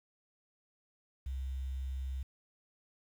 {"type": "tone with quantisation", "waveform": "sine", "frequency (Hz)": 66, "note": "C2", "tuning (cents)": 16, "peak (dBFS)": -35, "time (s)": [1.26, 2.23], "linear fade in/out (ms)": 5, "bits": 10, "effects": []}